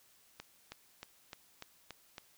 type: accelerating click train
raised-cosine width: 0.2 ms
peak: -27 dBFS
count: 7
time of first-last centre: 0.4-2.182 s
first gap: 320 ms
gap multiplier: 0.97
effects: white hiss -66 dBFS RMS until 2.37 s